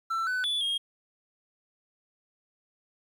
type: tone with pitch steps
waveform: triangle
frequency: 1338 / 1503 / 3452 / 3248 Hz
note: E6 / F#6 / A7 / G#7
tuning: +25 / +27 / -34 / -39 cents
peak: -25 dBFS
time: 0.1-0.78 s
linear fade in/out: 10 ms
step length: 170 ms
effects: 10-bit